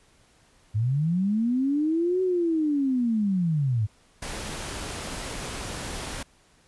sine linear two-way sweep, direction up then down, 100.5 to 376.4 to 100.5 Hz, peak -21 dBFS, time 0.74-3.87 s, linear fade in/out 20 ms, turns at 2.22 s
pink noise, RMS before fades -34 dBFS, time 4.22-6.23 s, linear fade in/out 5 ms
effects pink hiss -60 dBFS RMS until 6.67 s + resampled to 24000 Hz

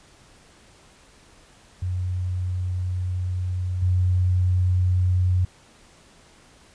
sine tone with level steps, 91 Hz, F#2, 28 cents flat, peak -23 / -17 dBFS, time 1.82-5.45 s, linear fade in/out 5 ms, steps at 3.82 s, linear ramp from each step 5 ms, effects pink hiss -53 dBFS RMS until 6.74 s + resampled to 22050 Hz

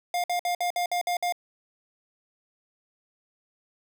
square tone bursts, 707 Hz, F5, 21 cents sharp, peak -25 dBFS, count 8, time 0.14-1.324 s, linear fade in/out 2 ms, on 99 ms, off 56 ms, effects none

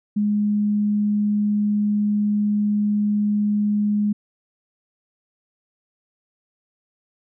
sine tone, 207.9 Hz, G#3, 2 cents sharp, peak -17 dBFS, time 0.16-4.13 s, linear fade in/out 10 ms, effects none

